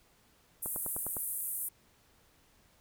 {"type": "band-pass noise", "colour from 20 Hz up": "pink", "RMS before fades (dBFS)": -37, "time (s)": [0.62, 1.69], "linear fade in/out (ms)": 10, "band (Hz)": [9300, 15000], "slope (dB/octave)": 48}
{"type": "click train", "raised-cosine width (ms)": 1, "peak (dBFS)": -27, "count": 6, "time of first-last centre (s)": [0.66, 1.168], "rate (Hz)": 9.85}
{"effects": ["pink hiss -66 dBFS RMS until 2.8 s"]}